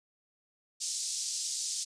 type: band-pass noise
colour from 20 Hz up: pink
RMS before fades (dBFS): -35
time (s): 0.8-1.85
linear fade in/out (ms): 20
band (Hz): 5000 to 8600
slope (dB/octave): 24
effects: resampled to 22050 Hz